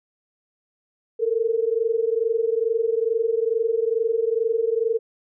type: tone pair together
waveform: sine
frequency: 443.9 / 466.2 Hz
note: A4 / A#4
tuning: +15 / 0 cents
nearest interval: minor second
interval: 85 cents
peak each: -22 dBFS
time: 1.19-4.99 s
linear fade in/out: 20 ms
effects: none